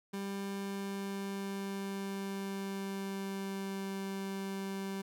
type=tone with pitch glide; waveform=30% pulse; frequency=197.5 to 194.56 Hz; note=G3 to G3; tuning=+13 to -13 cents; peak=-34 dBFS; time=0.13-5.02 s; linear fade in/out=10 ms; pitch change=-26 cents; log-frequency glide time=0.62-3.91 s; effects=none